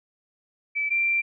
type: tone pair in turn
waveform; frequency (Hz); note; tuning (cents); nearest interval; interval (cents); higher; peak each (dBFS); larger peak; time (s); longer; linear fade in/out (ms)
sine; 2309 / 2359; D7 / D7; -30 / +7; unison; 37; second; -23 / -20; second; 0.75-0.9 / 0.9-1.22; second; 20
effects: none